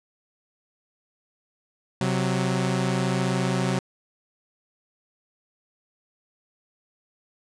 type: tone pair together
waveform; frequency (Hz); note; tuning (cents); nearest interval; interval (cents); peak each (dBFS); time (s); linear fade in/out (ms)
sawtooth; 130.7 / 185.48; C3 / F#3; -1 / +5; tritone; 606; -21; 2.01-3.79; 2
effects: resampled to 22050 Hz